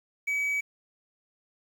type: tone with quantisation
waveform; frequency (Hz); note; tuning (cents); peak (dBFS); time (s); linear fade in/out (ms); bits
triangle; 2278; C#7; +47; -24; 0.27-0.61; 10; 9
effects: none